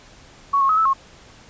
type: tone with pitch steps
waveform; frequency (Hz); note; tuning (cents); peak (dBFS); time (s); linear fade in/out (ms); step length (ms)
sine; 1116 / 1088 / 1276 / 1311 / 1084; C#6 / C#6 / D#6 / E6 / C#6; +11 / -33 / +43 / -10 / -39; -14; 0.53-0.935; 10; 81
effects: pink hiss -47 dBFS RMS until 1.49 s + resampled to 16000 Hz